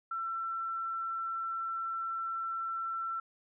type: tone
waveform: sine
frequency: 1344 Hz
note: E6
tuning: 33 cents sharp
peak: -33 dBFS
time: 0.11-3.2 s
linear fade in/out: 5 ms
effects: none